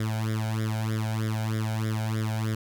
sawtooth tone with flanger, 109.8 Hz, A2, 3 cents flat, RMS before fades -28 dBFS, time 0-2.55 s, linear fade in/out 5 ms, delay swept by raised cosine 0.56 to 1.34 ms, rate 3.2 Hz, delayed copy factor +0.95, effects none

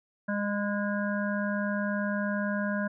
harmonic tone with a mistuned harmonic, 204.1 Hz, G#3, 30 cents flat, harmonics 1 / 3 / 5 / 7 / 8, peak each -29 / -34 / -40 / -37 / -36 dBFS, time 0.28-2.88 s, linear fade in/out 10 ms, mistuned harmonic 7, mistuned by +26 cents, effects none

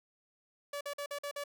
sawtooth tone bursts, 574 Hz, D5, 40 cents flat, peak -33 dBFS, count 6, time 0.73-1.439 s, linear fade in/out 5 ms, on 79 ms, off 47 ms, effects none

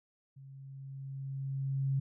sine tone with level ramp, 135.9 Hz, C#3, 34 cents flat, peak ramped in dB -49 to -27 dBFS, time 0.36-2 s, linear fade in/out 10 ms, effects none

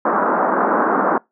white band-pass noise, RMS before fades -17 dBFS, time 0.05-1.18 s, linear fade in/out 5 ms, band 200 to 1400 Hz, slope 48 dB/octave, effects noise-tail reverb RT60 0.2 s tail -25 dB re dry

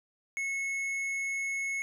sine tone with tanh clipping, 2189 Hz, C#7, 22 cents flat, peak -32 dBFS, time 0.37-1.82 s, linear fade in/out 0 ms, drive 9 dB, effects none

